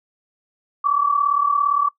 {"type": "tone pair together", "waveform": "sine", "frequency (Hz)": [1120.5, 1158], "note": ["C#6", "D6"], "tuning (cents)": [18, -25], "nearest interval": "minor second", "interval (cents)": 57, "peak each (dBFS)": [-20, -17], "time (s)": [0.84, 1.89], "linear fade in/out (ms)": 10, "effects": ["noise-tail reverb RT60 0.1 s tail -20 dB re dry"]}